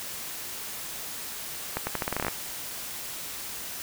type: accelerating click train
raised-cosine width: 0.5 ms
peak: -12 dBFS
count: 12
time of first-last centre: 1.77-2.282 s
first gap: 100 ms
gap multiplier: 0.83
effects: white hiss -37 dBFS RMS until 3.82 s